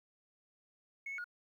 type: tone with pitch steps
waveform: sine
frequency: 2194 / 2211 / 1440 Hz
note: C#7 / C#7 / F#6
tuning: -18 / -5 / -47 cents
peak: -38 dBFS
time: 1.06-1.243 s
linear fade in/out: 5 ms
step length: 61 ms
effects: tanh soft clip ceiling -36 dBFS + 12-bit